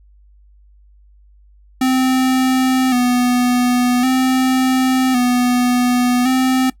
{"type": "tone with vibrato", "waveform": "square", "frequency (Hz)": 252.8, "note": "B3", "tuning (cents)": 41, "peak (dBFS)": -13, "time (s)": [1.81, 6.7], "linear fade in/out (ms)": 5, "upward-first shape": "square", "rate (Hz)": 0.45, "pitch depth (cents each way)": 42, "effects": ["noise-tail reverb RT60 0.1 s tail -19 dB re dry", "added 50 Hz sine -45 dBFS peak until 6.8 s"]}